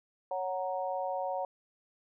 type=chord; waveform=sine; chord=F# major; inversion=second; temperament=equal; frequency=554.4 / 740 / 932.3 Hz; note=C#5 / F#5 / A#5; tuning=0 / 0 / 0 cents; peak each=-35 / -35 / -38 dBFS; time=0.31-1.45 s; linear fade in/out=2 ms; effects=none